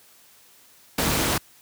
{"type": "noise with amplitude modulation", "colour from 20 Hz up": "pink", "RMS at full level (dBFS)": -19, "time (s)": [0.98, 1.38], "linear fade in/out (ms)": 5, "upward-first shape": "sine", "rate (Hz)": 294, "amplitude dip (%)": 70, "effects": ["white hiss -54 dBFS RMS until 1.61 s", "high-pass 60 Hz 12 dB/octave"]}